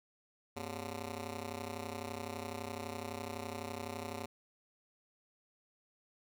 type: ring-modulated tone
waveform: 10% pulse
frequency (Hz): 161.3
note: E3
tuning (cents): -37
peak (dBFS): -29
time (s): 0.56-4.26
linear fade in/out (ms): 5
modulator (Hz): 64.7
effects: none